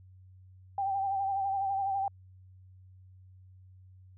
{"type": "tone with vibrato", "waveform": "sine", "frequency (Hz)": 784, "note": "G5", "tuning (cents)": 0, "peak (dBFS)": -28, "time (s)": [0.78, 2.08], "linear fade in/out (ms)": 2, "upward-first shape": "sine", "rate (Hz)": 12, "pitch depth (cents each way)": 40, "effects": ["added 93 Hz sine -52 dBFS peak until 4.17 s"]}